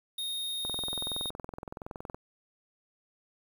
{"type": "tone", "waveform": "square", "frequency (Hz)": 3707, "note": "A#7", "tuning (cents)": -10, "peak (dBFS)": -33, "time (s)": [0.18, 1.3], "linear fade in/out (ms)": 5}
{"type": "click train", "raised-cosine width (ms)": 1, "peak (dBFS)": -25, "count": 33, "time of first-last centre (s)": [0.65, 2.145], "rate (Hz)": 21.4}
{"effects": ["9-bit"]}